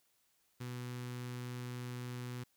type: tone with notch filter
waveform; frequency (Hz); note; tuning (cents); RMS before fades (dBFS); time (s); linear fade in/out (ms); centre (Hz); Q
sawtooth; 123.47; B2; 0; -43; 0.6-2.44; 10; 650; 1.4
effects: white hiss -75 dBFS RMS until 2.56 s